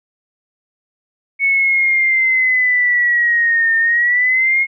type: linear two-way sweep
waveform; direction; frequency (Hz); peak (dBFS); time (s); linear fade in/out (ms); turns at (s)
sine; down then up; 2217 to 1813 to 2164; -11; 1.39-4.67; 50; 3.77
effects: none